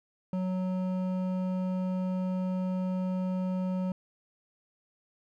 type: tone with hard clipping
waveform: triangle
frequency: 185 Hz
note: F#3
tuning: in tune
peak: -30 dBFS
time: 0.33-3.92 s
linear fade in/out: 2 ms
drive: 14 dB
effects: none